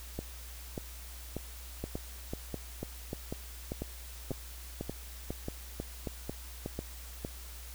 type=two click trains; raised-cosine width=2 ms; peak=-22 / -22 dBFS; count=11 / 13; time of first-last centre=1.84-6.79 / 0.19-7.249 s; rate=2.02 / 1.7 Hz; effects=added 60 Hz sine -45 dBFS peak until 7.74 s + white hiss -50 dBFS RMS until 7.74 s